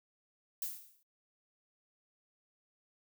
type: noise with exponential decay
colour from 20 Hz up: violet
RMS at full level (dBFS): -35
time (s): 0.62-1.03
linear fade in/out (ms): 2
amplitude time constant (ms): 87
effects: noise-tail reverb RT60 0.1 s tail -23 dB re dry